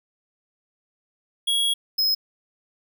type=tone pair in turn; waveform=square; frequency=3320 / 5120 Hz; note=G#7 / D#8; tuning=-1 / +49 cents; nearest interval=perfect fifth; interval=750 cents; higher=second; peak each=-20 / -19 dBFS; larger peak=second; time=1.47-1.74 / 1.98-2.15 s; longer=first; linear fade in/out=10 ms; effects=none